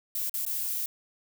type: noise with dropouts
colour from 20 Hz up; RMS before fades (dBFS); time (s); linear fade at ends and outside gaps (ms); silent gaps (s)
violet; -31; 0.15-0.86; 2; 0.296-0.34 / 0.452-0.464
effects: none